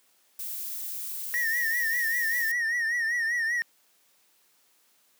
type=noise; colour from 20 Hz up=violet; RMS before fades=-35 dBFS; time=0.39-2.52 s; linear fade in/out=5 ms
type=tone with vibrato; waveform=triangle; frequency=1864.7 Hz; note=A#6; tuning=in tune; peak=-23 dBFS; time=1.34-3.62 s; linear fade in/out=0 ms; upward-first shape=triangle; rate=5.1 Hz; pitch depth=94 cents each way
effects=white hiss -65 dBFS RMS until 5.19 s + high-pass 200 Hz 12 dB/octave